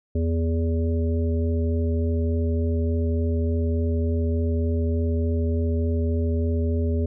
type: harmonic tone with a mistuned harmonic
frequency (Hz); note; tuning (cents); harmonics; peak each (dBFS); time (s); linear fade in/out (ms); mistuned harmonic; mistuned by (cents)
82.41; E2; 0; 1 / 3 / 5 / 7; -21 / -28 / -30 / -36; 0.15-7.06; 5; 3; -24
effects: none